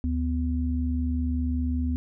sine tone pair together, 74.89 / 249.8 Hz, D2 / B3, +34 / +20 cents, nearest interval octave + major sixth, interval 2086 cents, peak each -25 / -28 dBFS, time 0.04-1.96 s, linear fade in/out 0 ms, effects none

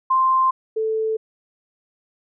sine tone pair in turn, 1046.5 / 440 Hz, C6 / A4, 0 / 0 cents, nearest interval octave + minor third, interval 1500 cents, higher first, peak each -14 / -19 dBFS, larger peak first, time 0.1-0.51 / 0.76-1.17 s, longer neither, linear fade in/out 10 ms, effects none

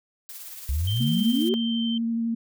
blue noise with tremolo, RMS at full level -38 dBFS, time 0.29-1.49 s, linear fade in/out 0 ms, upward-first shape triangle, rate 18 Hz, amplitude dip 45%
sine exponential sweep, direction up, 64.5 to 398 Hz, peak -22 dBFS, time 0.69-1.54 s, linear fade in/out 0 ms
sine tone with pitch glide, 3136 to 3113 Hz, G7 to G7, 0 to -13 cents, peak -30 dBFS, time 0.87-1.98 s, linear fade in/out 5 ms, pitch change -13 cents, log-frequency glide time 1.53-1.87 s
sine tone with vibrato, 230 Hz, A#3, 23 cents flat, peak -23 dBFS, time 1-2.35 s, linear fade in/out 10 ms, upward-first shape triangle, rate 12 Hz, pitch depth 16 cents each way
effects none

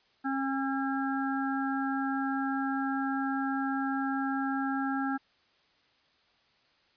harmonic tone, 270.5 Hz, C#4, 42 cents flat, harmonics 1 / 3 / 5 / 6, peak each -30 / -35 / -37 / -38 dBFS, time 0.24-5.18 s, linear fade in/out 20 ms, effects white hiss -67 dBFS RMS until 6.96 s + resampled to 11025 Hz

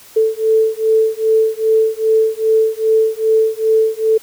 sine beating tone pair, 440 / 442.5 Hz, A4 / A4, 0 / +10 cents, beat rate 2.5 Hz, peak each -14 dBFS, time 0.16-4.18 s, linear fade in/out 10 ms, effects white hiss -42 dBFS RMS until 4.22 s

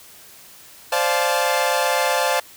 sawtooth chord, D minor seventh, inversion third, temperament equal with one note detuned, 523.3 / 587.3 / 698.5 / 866.9 Hz, C5 / D5 / F5 / A5, 0 / 0 / 0 / -26 cents, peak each -19 / -20 / -20 / -19 dBFS, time 0.92-2.4 s, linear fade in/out 5 ms, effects white hiss -45 dBFS RMS until 2.56 s

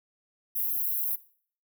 white high-pass noise, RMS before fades -29 dBFS, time 0.55-1.16 s, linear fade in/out 10 ms, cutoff 11000 Hz, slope 96 dB/octave, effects noise-tail reverb RT60 0.5 s tail -19 dB re dry

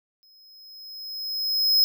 square tone with exponential growth, 5120 Hz, D#8, 49 cents sharp, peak -15 dBFS, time 0.23-1.84 s, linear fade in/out 0 ms, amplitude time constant 350 ms, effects none

